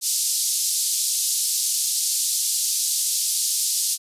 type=band-pass noise; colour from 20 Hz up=white; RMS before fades=-23 dBFS; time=0.01-3.98 s; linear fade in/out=50 ms; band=4300 to 11000 Hz; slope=24 dB/octave; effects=resampled to 32000 Hz